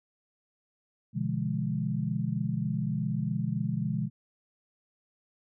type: chord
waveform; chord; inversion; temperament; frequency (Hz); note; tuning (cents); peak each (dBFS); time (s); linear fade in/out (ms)
sine; B diminished seventh; none; equal with one note detuned; 123.47 / 146.83 / 171.02 / 207.7; B2 / D3 / F3 / Ab3; 0 / 0 / -36 / 0; -33; 1.13-4.1; 50
effects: none